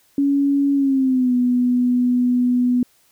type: tone with pitch glide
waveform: sine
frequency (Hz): 280.6 to 247.1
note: C#4 to B3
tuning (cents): +21 to +1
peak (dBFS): -14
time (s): 0.18-2.83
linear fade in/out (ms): 2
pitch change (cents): -220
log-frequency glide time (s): 0.74-1.34
effects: white hiss -58 dBFS RMS until 3.11 s